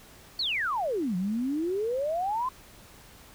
sine exponential two-way sweep, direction down then up, 4620 to 174.61 to 1060 Hz, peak -26 dBFS, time 0.39-2.49 s, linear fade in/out 5 ms, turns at 1.16 s, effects pink hiss -52 dBFS RMS until 3.34 s

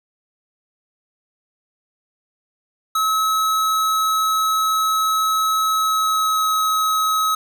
square tone with pitch glide, 1289 to 1278.6 Hz, E6 to D#6, -39 to +47 cents, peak -17 dBFS, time 2.95-7.35 s, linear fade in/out 5 ms, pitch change -14 cents, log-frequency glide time 5.69-6.49 s, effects 9-bit

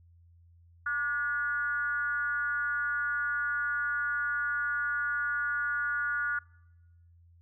sine tone with frequency modulation, 1443 Hz, F#6, 44 cents flat, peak -28 dBFS, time 0.86-6.39 s, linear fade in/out 5 ms, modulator 268 Hz, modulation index 0.62, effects noise-tail reverb RT60 1.0 s tail -25 dB re dry + added 85 Hz sine -56 dBFS peak until 7.41 s

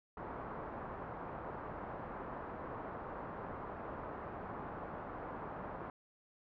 white low-pass noise, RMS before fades -45 dBFS, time 0.17-5.9 s, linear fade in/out 2 ms, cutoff 1200 Hz, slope 24 dB/octave, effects none

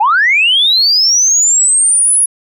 sine linear sweep, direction up, 784 to 10548 Hz, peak -6 dBFS, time 0-2.26 s, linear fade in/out 10 ms, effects tanh soft clip ceiling -2 dBFS

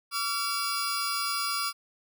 sawtooth tone cluster, 1142 / 1372 / 4907 Hz, D6 / F6 / D#8, -49 / -31 / -25 cents, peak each -29 dBFS, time 0.11-1.73 s, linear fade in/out 50 ms, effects none

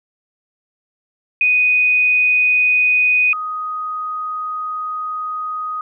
sine tone pair in turn, 2489 / 1248.8 Hz, D#7 / D#6, 0 / +6 cents, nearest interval octave, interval 1194 cents, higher first, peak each -11 / -21 dBFS, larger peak first, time 1.41-3.33 / 3.33-5.81 s, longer second, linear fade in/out 2 ms, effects none

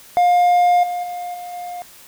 triangle tone with level steps, 709 Hz, F5, 26 cents sharp, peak -9 / -19 / -23 / -27 / -25 dBFS, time 0.17-1.82 s, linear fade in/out 0 ms, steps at 0.83 / 1.03 / 1.34 / 1.53 s, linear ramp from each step 5 ms, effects white hiss -44 dBFS RMS until 2.07 s

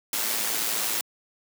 white noise with amplitude modulation, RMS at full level -25 dBFS, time 0.13-1.01 s, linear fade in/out 2 ms, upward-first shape sine, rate 111 Hz, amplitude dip 45%, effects high-pass 200 Hz 12 dB/octave

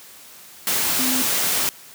sine tone in noise, 256.7 Hz, C4, 33 cents flat, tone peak -24 dBFS, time 0.99-1.22 s, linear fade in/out 0 ms, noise white, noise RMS -21 dBFS, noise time 0.67-1.69 s, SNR -6 dB, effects white hiss -44 dBFS RMS until 1.94 s + high-pass 100 Hz 12 dB/octave

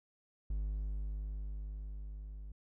triangle tone with level ramp, 51 Hz, G#1, 31 cents flat, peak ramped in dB -31 to -42 dBFS, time 0.5-2.52 s, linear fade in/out 5 ms, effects none

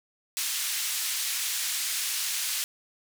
white band-pass noise, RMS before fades -30 dBFS, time 0.37-2.64 s, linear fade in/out 0 ms, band 2000 to 11000 Hz, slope 12 dB/octave, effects none

